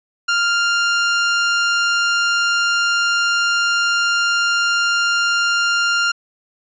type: tone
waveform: sawtooth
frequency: 1396.9 Hz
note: F6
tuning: in tune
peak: -11 dBFS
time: 0.28-6.12 s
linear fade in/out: 10 ms
effects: resampled to 16000 Hz